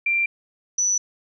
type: tone pair in turn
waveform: sine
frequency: 2366 / 5947 Hz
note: D7 / F#8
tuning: +12 / +8 cents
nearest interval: octave + major third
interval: 1596 cents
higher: second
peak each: -18 dBFS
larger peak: neither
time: 0.06-0.26 / 0.78-0.98 s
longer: neither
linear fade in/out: 5 ms
effects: none